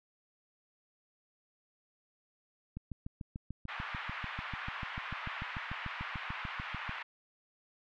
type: click train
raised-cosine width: 5 ms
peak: -28 dBFS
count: 29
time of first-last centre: 2.77-6.894 s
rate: 6.79 Hz
type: band-pass noise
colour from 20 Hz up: pink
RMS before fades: -42 dBFS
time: 3.68-7.03 s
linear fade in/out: 10 ms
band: 970 to 2700 Hz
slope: 24 dB/octave
effects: none